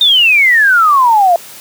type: exponential sweep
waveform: sine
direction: down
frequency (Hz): 3700 to 668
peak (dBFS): -5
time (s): 0.01-1.36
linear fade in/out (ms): 2
effects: white hiss -33 dBFS RMS until 1.6 s + high-pass 100 Hz 12 dB/octave